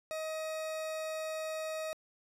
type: tone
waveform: 40% pulse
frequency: 631 Hz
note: D#5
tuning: 24 cents sharp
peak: -35 dBFS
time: 0.11-1.93 s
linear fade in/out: 0 ms
effects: low-pass 12000 Hz 12 dB/octave